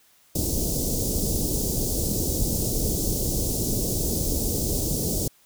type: band-stop noise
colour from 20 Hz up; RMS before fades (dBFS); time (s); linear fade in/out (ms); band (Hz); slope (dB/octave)
pink; -25; 0.35-5.28; 5; 510 to 5400; 24
effects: white hiss -59 dBFS RMS until 5.45 s